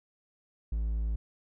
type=tone; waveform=triangle; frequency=55 Hz; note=A1; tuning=in tune; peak=-26 dBFS; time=0.72-1.16 s; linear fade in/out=5 ms; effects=none